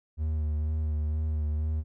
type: tone with vibrato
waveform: triangle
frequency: 76.7 Hz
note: D#2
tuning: 24 cents flat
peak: -24 dBFS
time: 0.17-1.84 s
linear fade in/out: 50 ms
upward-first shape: sine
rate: 2.1 Hz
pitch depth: 31 cents each way
effects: none